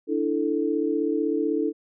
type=chord; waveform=sine; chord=D suspended second; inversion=none; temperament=equal; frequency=293.7 / 329.6 / 440 Hz; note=D4 / E4 / A4; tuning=0 / 0 / 0 cents; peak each=-26 dBFS; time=0.07-1.73 s; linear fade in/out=50 ms; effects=none